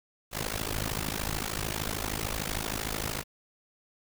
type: noise with amplitude modulation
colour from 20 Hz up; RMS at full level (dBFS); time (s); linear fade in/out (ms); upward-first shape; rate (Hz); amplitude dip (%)
pink; -29; 0.31-3.24; 50; sine; 53.2; 95
effects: none